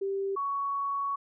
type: tone pair in turn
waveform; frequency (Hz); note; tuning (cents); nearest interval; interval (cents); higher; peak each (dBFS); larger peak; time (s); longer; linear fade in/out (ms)
sine; 392 / 1117.4; G4 / C#6; 0 / +13; octave + tritone; 1813; second; -28; neither; 0.01-0.36 / 0.36-1.16; second; 10
effects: none